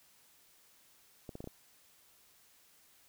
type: clicks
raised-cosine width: 2 ms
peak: -30 dBFS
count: 5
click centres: 1.292 / 1.354 / 1.405 / 1.442 / 1.474 s
effects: white hiss -65 dBFS RMS until 3.08 s